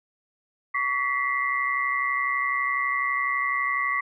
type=tone cluster; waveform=sine; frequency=1129 / 1957 / 2089 Hz; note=C#6 / B6 / C7; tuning=+31 / -16 / -3 cents; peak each=-26 / -27 / -29 dBFS; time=0.74-4.01 s; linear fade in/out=10 ms; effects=none